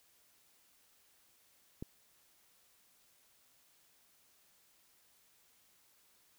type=click; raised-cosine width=3 ms; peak=-28 dBFS; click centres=1.825 s; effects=white hiss -69 dBFS RMS until 6.38 s